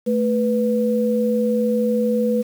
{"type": "tone pair together", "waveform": "sine", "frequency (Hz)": [220, 492.8], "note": ["A3", "B4"], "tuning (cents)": [0, -4], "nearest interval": "octave + major second", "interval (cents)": 1396, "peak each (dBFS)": -19, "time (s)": [0.06, 2.43], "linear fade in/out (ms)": 20, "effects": ["7-bit"]}